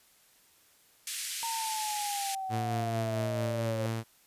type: band-pass noise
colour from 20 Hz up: white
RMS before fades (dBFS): -37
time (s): 1.07-2.35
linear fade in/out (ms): 2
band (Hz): 1900 to 11000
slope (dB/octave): 24
type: linear sweep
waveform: sine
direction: down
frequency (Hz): 922 to 540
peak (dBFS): -33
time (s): 1.43-3.86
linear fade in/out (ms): 0
type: tone with tremolo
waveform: sawtooth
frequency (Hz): 112.9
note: A2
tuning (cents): +45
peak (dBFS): -26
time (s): 2.49-4.04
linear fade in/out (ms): 50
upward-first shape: sine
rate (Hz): 4.5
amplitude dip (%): 25
effects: white hiss -63 dBFS RMS until 4.26 s + resampled to 32000 Hz